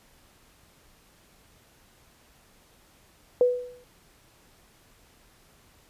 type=tone with exponential decay; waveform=sine; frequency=493.9 Hz; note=B4; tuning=in tune; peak=-14 dBFS; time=3.41-3.84 s; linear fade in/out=1 ms; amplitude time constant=92 ms; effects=pink hiss -59 dBFS RMS until 5.89 s + resampled to 32000 Hz